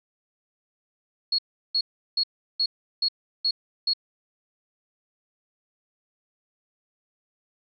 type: tone bursts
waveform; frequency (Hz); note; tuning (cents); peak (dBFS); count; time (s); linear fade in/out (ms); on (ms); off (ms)
sine; 4328; C#8; -42; -20; 7; 1.32-3.935; 5; 65; 360
effects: none